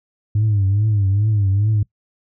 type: tone with vibrato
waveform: sine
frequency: 102.4 Hz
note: G#2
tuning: 24 cents flat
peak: -12 dBFS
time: 0.35-1.83 s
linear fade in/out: 5 ms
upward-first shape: triangle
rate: 2.4 Hz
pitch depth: 130 cents each way
effects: noise-tail reverb RT60 0.1 s tail -22 dB re dry + tanh soft clip ceiling -11 dBFS